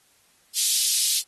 pink high-pass noise, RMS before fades -22 dBFS, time 0.54-1.23 s, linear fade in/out 50 ms, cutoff 3800 Hz, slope 24 dB/octave, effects white hiss -61 dBFS RMS until 1.27 s + AAC 32 kbps

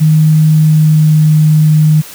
sine tone with pitch glide, 155.56 to 154.13 Hz, D#3 to D#3, 0 to -16 cents, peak -4 dBFS, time 0-2.02 s, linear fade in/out 20 ms, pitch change -16 cents, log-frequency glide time 0.49-1.32 s, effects white hiss -31 dBFS RMS until 2.14 s

